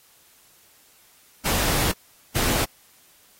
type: noise bursts at uneven times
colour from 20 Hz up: pink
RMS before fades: -23 dBFS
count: 2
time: 1.45-1.92 / 2.35-2.65 s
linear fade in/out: 10 ms
effects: white hiss -56 dBFS RMS until 3.39 s + AAC 48 kbps